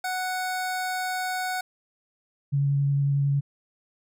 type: tone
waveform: 25% pulse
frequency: 740 Hz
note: F#5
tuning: in tune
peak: -23 dBFS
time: 0.04-1.61 s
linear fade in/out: 5 ms
type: tone with vibrato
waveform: sine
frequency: 140.6 Hz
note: C#3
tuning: 25 cents sharp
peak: -20 dBFS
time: 2.52-3.41 s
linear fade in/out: 20 ms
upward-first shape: triangle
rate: 11 Hz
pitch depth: 13 cents each way
effects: none